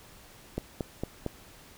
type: click train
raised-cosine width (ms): 2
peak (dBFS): -17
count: 4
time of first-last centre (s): 0.58-1.263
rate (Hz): 4.39
effects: pink hiss -53 dBFS RMS until 1.77 s